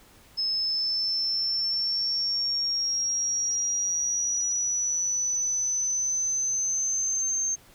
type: linear sweep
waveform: sine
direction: up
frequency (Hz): 5190 to 6350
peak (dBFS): -24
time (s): 0.37-7.56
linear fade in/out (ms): 20
effects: pink hiss -55 dBFS RMS until 7.74 s